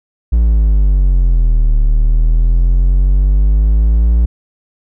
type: exponential two-way sweep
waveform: triangle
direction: down then up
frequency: 58.27 to 36.71 to 58.27 Hz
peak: -5 dBFS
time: 0.32-4.26 s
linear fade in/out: 10 ms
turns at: 1.8 s
effects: none